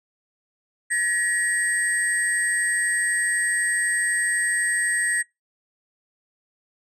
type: tone cluster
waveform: sine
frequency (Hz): 1716 / 1904 / 8380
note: A6 / A#6 / C9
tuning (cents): -44 / +36 / +2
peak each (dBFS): -27 / -22 / -24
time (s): 0.9-5.23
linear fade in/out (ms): 20
effects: noise-tail reverb RT60 0.2 s tail -25 dB re dry + tanh soft clip ceiling -14 dBFS